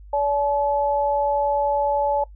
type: tone pair together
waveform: sine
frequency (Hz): 573 / 859.6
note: D5 / A5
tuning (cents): -43 / -41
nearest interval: perfect fifth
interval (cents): 702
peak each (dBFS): -21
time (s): 0.13-2.24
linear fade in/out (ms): 5
effects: noise-tail reverb RT60 0.1 s tail -20 dB re dry + added 50 Hz sine -40 dBFS peak until 2.35 s